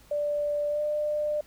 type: tone with pitch glide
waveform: sine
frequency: 587.3 to 598.3 Hz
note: D5 to D5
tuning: 0 to +32 cents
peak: -25 dBFS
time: 0.11-1.41 s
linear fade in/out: 5 ms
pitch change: +32 cents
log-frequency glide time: 0.69-0.82 s
effects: added 50 Hz sine -59 dBFS peak until 1.46 s + pink hiss -57 dBFS RMS until 1.46 s

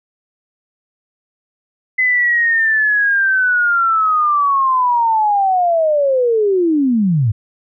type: linear sweep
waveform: sine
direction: down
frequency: 2034 to 98 Hz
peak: -11 dBFS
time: 1.98-7.32 s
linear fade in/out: 10 ms
effects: none

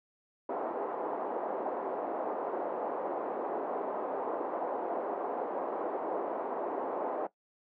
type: band-pass noise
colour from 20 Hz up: white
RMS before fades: -35 dBFS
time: 0.49-7.27 s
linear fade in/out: 5 ms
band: 320 to 840 Hz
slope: 24 dB/octave
effects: noise-tail reverb RT60 0.1 s tail -17 dB re dry

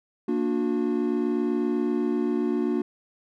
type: chord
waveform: triangle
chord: Bb augmented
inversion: none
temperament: equal with one note detuned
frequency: 233.1 / 293.7 / 361.5 Hz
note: Bb3 / D4 / F#4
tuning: 0 / 0 / -40 cents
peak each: -25 dBFS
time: 0.28-2.82 s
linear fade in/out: 5 ms
effects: none

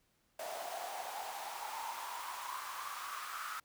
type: noise with high-pass filter sweep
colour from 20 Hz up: pink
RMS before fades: -43 dBFS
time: 0.39-3.6 s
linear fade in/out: 5 ms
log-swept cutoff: 660 to 1300 Hz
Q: 6.4
effects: pink hiss -75 dBFS RMS until 3.64 s

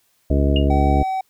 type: harmonic tone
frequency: 70 Hz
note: C#2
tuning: 18 cents sharp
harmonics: 1 / 2 / 3 / 4 / 5 / 6 / 7 / 9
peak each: -16 / -23 / -26 / -22 / -26 / -29 / -29 / -26 dBFS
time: 0.3-1.03 s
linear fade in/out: 5 ms
type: tone with exponential decay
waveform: sine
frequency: 2844 Hz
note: F7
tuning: 31 cents sharp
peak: -18 dBFS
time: 0.56-0.68 s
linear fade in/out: 2 ms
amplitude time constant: 24 ms
type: tone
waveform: triangle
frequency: 761 Hz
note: F#5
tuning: 48 cents sharp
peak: -18 dBFS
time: 0.7-1.21 s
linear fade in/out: 5 ms
effects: white hiss -63 dBFS RMS until 1.29 s

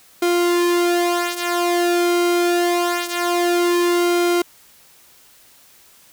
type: tone with flanger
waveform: sawtooth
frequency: 349.2 Hz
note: F4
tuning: in tune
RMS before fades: -18 dBFS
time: 0.22-4.42 s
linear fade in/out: 5 ms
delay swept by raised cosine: 1.1 to 4 ms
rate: 0.25 Hz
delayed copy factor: -0.7
effects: white hiss -50 dBFS RMS until 6.12 s

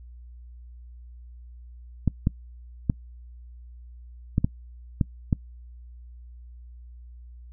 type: clicks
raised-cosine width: 5 ms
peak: -8 dBFS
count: 7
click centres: 2.077 / 2.271 / 2.898 / 4.381 / 4.445 / 5.012 / 5.328 s
effects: noise-tail reverb RT60 0.1 s tail -23 dB re dry + added 60 Hz sine -42 dBFS peak until 7.52 s

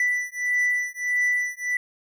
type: beating tone pair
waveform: triangle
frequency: 1975.5 / 1977.1 Hz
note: B6 / B6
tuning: 0 / +1 cents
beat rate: 1.6 Hz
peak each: -23 dBFS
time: 0-1.77 s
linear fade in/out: 2 ms
effects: none

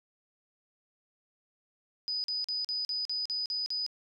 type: tone bursts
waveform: sine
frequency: 4978 Hz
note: D#8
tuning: in tune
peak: -30 dBFS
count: 9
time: 2.08-3.864 s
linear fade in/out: 0 ms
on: 160 ms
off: 43 ms
effects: none

